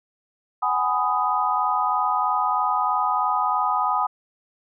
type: chord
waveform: sine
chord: G# minor seventh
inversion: third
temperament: just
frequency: 747.5 / 830.6 / 996.7 / 1245.9 Hz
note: F#5 / G#5 / B5 / D#6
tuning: +17 / 0 / +16 / +2 cents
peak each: -27 / -25 / -25 / -23 dBFS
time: 0.62-4.07 s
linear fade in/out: 10 ms
effects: none